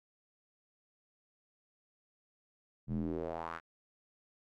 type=tone with band-pass filter sweep; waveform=square; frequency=41.2 Hz; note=E1; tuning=in tune; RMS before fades=-38 dBFS; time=2.87-3.61 s; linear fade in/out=50 ms; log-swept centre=150 to 1600 Hz; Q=3; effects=none